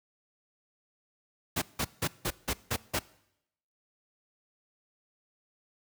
pink noise bursts, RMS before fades -29 dBFS, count 7, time 1.56-2.993 s, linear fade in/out 10 ms, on 59 ms, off 170 ms, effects noise-tail reverb RT60 0.8 s tail -21 dB re dry + high-pass 60 Hz 12 dB/octave

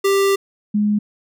square / sine tone pair in turn, 393.9 / 208.7 Hz, G4 / G#3, +8 / +9 cents, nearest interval major seventh, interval 1099 cents, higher first, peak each -14 dBFS, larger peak neither, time 0.04-0.36 / 0.74-0.99 s, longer first, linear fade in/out 10 ms, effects none

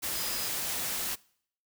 sine tone in noise, 4978 Hz, D#8, in tune, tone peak -39 dBFS, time 0.14-0.5 s, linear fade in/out 20 ms, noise white, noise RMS -33 dBFS, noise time 0.02-1.16 s, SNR -9 dB, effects noise-tail reverb RT60 0.6 s tail -23 dB re dry

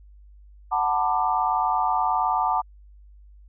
sine chord, B minor seventh, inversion second, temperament just, 740.8 / 889 / 987.8 / 1185.3 Hz, F#5 / A5 / B5 / D6, +2 / +18 / 0 / +16 cents, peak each -25 / -24 / -28 / -26 dBFS, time 0.71-2.62 s, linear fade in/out 20 ms, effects added 50 Hz sine -46 dBFS peak until 3.48 s

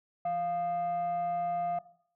sine tone with frequency modulation, 698.5 Hz, F5, in tune, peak -27 dBFS, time 0.25-1.79 s, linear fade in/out 5 ms, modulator 530 Hz, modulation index 0.27, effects noise-tail reverb RT60 0.6 s tail -18 dB re dry + tanh soft clip ceiling -26 dBFS

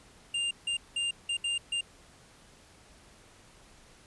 square tone bursts at uneven times, 2799 Hz, F7, 3 cents sharp, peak -29 dBFS, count 6, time 0.34-0.51 / 0.67-0.77 / 0.96-1.11 / 1.29-1.37 / 1.44-1.58 / 1.72-1.81 s, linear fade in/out 5 ms, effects pink hiss -57 dBFS RMS until 4.06 s + resampled to 24000 Hz

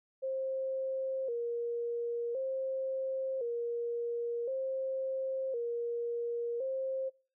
sine tone with vibrato, 500 Hz, B4, 21 cents sharp, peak -32 dBFS, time 0.22-7.1 s, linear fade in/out 20 ms, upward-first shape square, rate 0.47 Hz, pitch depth 100 cents each way, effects noise-tail reverb RT60 0.4 s tail -24 dB re dry

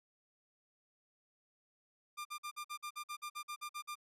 sawtooth tone bursts, 1197 Hz, D6, 33 cents sharp, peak -37 dBFS, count 14, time 2.17-3.955 s, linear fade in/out 20 ms, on 82 ms, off 49 ms, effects resampled to 32000 Hz

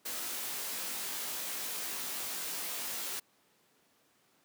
white noise with comb filter, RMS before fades -38 dBFS, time 0.05-3.2 s, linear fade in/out 10 ms, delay 19 ms, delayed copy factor -0.75, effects pink hiss -69 dBFS RMS until 4.44 s + high-pass 200 Hz 12 dB/octave

